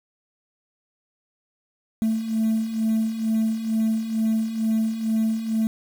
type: beating tone pair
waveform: sine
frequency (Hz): 220 / 222.2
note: A3 / A3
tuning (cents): 0 / +17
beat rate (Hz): 2.2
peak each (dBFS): -25 / -20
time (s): 2.02-5.67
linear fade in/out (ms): 0
effects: tanh soft clip ceiling -16 dBFS + 7-bit